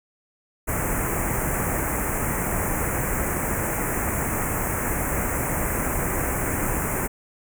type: band-stop noise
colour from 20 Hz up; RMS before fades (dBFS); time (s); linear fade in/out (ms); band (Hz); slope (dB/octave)
pink; -25; 0.67-7.08; 20; 2300 to 7000; 48
effects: none